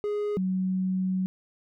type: tone pair in turn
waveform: triangle / sine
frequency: 415.3 / 186.82 Hz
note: G#4 / F#3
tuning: 0 / +17 cents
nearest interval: octave + major second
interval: 1383 cents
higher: first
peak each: -24 / -24 dBFS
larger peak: neither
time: 0.04-0.37 / 0.37-1.26 s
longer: second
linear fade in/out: 0 ms
effects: none